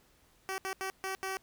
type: tone bursts at uneven times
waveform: 10% pulse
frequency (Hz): 382.3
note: G4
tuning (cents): -43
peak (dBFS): -26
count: 5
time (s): 0.49-0.58 / 0.65-0.73 / 0.81-0.9 / 1.04-1.15 / 1.23-1.37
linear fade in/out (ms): 0
effects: pink hiss -66 dBFS RMS until 1.42 s